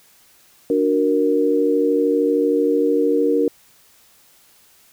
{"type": "chord", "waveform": "sine", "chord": "D augmented", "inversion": "none", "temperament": "equal with one note detuned", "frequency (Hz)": [293.7, 366.8, 466.2], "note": ["D4", "F#4", "A#4"], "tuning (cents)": [0, -15, 0], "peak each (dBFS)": [-19, -22, -17], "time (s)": [0.7, 3.48], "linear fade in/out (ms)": 2, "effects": ["white hiss -53 dBFS RMS until 4.92 s"]}